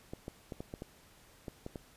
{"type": "clicks", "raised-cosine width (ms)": 2, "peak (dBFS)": -27, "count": 9, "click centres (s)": [0.135, 0.281, 0.522, 0.605, 0.739, 0.821, 1.482, 1.664, 1.758], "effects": ["pink hiss -61 dBFS RMS until 1.96 s", "resampled to 32000 Hz"]}